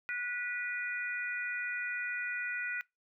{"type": "harmonic tone", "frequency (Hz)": 488.9, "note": "B4", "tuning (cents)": -18, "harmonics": [3, 4, 5], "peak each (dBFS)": [-37, -38, -39], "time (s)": [0.09, 2.81], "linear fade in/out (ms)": 0, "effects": ["noise-tail reverb RT60 0.2 s tail -23 dB re dry"]}